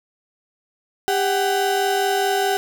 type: tone pair together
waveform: 35% pulse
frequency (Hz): 398.4 / 752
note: G4 / F#5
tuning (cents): +28 / +28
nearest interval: major seventh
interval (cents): 1100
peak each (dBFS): -19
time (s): 1.08-2.57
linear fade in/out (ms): 0
effects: none